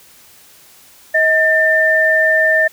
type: tone pair together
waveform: sine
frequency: 633.9 / 1793 Hz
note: D#5 / A6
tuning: +32 / +32 cents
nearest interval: octave + tritone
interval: 1800 cents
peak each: -15 / -11 dBFS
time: 1.14-2.68 s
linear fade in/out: 10 ms
effects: white hiss -45 dBFS RMS until 2.72 s